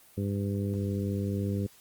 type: harmonic tone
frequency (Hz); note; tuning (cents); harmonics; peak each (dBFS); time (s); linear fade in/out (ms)
99.9; G2; +33; 1 / 2 / 3 / 4 / 5; -30 / -32 / -38 / -38 / -41; 0.17-1.67; 10
effects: white hiss -57 dBFS RMS until 1.8 s + Opus 32 kbps